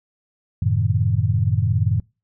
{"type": "chord", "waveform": "sine", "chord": "F# diminished seventh", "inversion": "none", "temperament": "equal", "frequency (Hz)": [92.5, 110, 130.81, 155.56], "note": ["F#2", "A2", "C3", "Eb3"], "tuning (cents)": [0, 0, 0, 0], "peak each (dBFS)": [-21, -19, -25, -25], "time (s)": [0.62, 2], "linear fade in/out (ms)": 5, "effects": ["noise-tail reverb RT60 0.3 s tail -26 dB re dry"]}